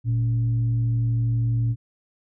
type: tone with frequency modulation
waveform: sine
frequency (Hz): 116.54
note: A#2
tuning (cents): 0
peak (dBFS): -19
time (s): 0.04-1.76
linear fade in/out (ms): 50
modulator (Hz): 165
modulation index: 0.25
effects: none